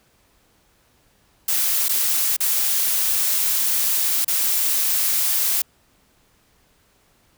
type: noise with dropouts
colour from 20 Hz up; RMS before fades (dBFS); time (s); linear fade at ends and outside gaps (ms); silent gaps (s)
blue; -20; 1.48-5.62; 5; 1.884-1.892 / 2.366-2.404 / 4.247-4.279
effects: pink hiss -60 dBFS RMS until 7.37 s